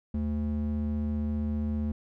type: ring-modulated tone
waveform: triangle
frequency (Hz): 148.4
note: D3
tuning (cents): +18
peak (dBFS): -22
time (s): 0.14-1.92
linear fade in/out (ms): 5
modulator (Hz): 70.4
effects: none